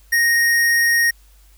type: tone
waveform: square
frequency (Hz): 1864.7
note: A#6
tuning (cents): 0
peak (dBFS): -14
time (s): 0.12-1.11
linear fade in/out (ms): 10
effects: added 50 Hz sine -47 dBFS peak until 1.57 s + white hiss -56 dBFS RMS until 1.57 s